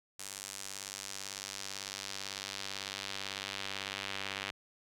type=tone with band-pass filter sweep; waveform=sawtooth; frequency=98 Hz; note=G2; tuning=in tune; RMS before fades=-42 dBFS; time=0.19-4.51 s; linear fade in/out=5 ms; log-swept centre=8100 to 2800 Hz; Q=1.3; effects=none